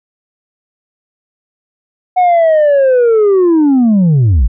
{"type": "linear sweep", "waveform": "sine", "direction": "down", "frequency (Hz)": [740, 46.25], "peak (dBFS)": -3, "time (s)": [2.16, 4.48], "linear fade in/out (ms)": 20, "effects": ["tanh soft clip ceiling -5 dBFS"]}